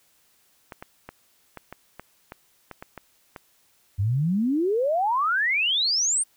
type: clicks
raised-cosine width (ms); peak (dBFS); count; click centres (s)
0.5; -22; 11; 0.722 / 0.825 / 1.09 / 1.573 / 1.726 / 1.996 / 2.321 / 2.713 / 2.825 / 2.977 / 3.362
type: exponential sweep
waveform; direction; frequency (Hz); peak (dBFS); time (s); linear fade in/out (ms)
sine; up; 92.5 to 9200; -20; 3.98-6.24; 20
effects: white hiss -63 dBFS RMS until 6.36 s

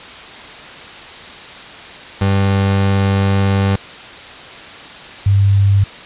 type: tone pair in turn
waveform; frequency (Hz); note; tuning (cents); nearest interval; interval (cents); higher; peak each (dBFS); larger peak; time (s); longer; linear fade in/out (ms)
30% pulse / sine; 98 / 99.25; G2 / G2; 0 / +22; unison; 22; second; -9 / -8; second; 2.21-3.76 / 5.26-5.84; first; 5
effects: white hiss -33 dBFS RMS until 6.05 s + resampled to 8000 Hz

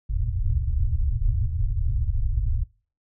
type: low-pass noise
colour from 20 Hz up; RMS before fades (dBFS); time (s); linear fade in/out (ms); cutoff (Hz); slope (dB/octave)
pink; -23; 0.09-2.64; 10; 120; 96
effects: noise-tail reverb RT60 0.4 s tail -24 dB re dry

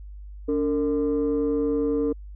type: tone pair together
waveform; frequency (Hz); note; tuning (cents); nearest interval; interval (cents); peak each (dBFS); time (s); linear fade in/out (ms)
sine; 286.6 / 455; D4 / A#4; -42 / -42; minor sixth; 800; -22; 0.48-2.13; 10
effects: tanh soft clip ceiling -17 dBFS + added 50 Hz sine -37 dBFS peak until 2.35 s

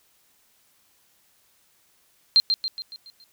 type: tone with echo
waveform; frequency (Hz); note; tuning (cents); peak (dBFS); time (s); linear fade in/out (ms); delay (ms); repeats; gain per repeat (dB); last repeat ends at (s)
sine; 4170; C8; -7; -12; 2.36-2.4; 0; 140; 6; -6; 3.24
effects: white hiss -63 dBFS RMS until 3.32 s

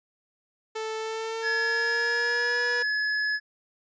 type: tone with pitch glide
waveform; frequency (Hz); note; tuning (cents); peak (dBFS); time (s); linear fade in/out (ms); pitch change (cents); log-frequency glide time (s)
sawtooth; 440 to 482.6; A4 to B4; 0 to -40; -26; 0.75-2.83; 10; +160; 0.97-2.6
type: tone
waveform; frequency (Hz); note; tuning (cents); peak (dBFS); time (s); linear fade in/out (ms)
square; 1702; G#6; +42; -25; 1.42-3.4; 50
effects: resampled to 16000 Hz

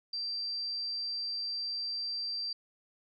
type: tone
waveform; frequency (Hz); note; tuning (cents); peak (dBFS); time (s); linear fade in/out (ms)
sine; 4699; D8; 0; -33; 0.13-2.53; 5
effects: none

